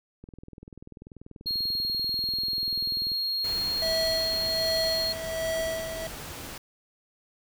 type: click train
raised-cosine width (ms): 3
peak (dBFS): -31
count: 60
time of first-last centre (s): 0.24-3.118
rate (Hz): 20.5
type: tone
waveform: triangle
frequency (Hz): 4267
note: C8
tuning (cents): +33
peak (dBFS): -25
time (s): 1.46-5.13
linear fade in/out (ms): 10
type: noise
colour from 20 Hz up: pink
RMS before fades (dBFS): -39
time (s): 3.44-6.58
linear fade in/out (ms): 5
type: tone with tremolo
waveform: square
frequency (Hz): 650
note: E5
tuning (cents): -24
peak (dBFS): -27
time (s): 3.82-6.07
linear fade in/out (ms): 2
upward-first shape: sine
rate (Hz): 1.3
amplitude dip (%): 60
effects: none